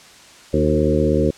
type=harmonic tone with a mistuned harmonic; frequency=76.4 Hz; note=D#2; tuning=31 cents flat; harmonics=1 / 2 / 3 / 4 / 5 / 6 / 7; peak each=-22 / -22 / -22 / -22 / -22 / -22 / -22 dBFS; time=0.53-1.31 s; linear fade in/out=10 ms; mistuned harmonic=5; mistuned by=-30 cents; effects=white hiss -44 dBFS RMS until 1.37 s + low-pass 7000 Hz 12 dB/octave